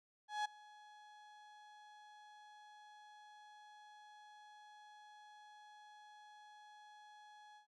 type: tone with ADSR envelope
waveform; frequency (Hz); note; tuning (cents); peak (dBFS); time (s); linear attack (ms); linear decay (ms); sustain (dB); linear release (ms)
35% pulse; 841; G#5; +22; -33; 0.28-7.67; 170; 10; -23; 110
effects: low-pass 5000 Hz 12 dB/octave